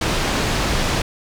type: low-pass noise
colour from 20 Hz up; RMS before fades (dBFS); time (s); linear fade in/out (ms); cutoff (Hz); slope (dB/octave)
pink; -20; 0.01-1.02; 5; 6000; 12
effects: none